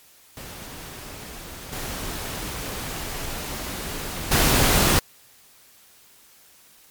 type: noise with level steps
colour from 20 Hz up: pink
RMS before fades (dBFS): -38 / -31 / -18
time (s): 0.37-4.99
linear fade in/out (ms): 0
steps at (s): 1.72 / 4.31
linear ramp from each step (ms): 10
effects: white hiss -53 dBFS RMS until 6.9 s + MP3 96 kbps